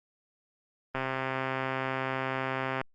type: click train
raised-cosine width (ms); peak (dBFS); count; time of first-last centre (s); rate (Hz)
0.5; -16; 247; 0.95-2.814; 132
effects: Opus 32 kbps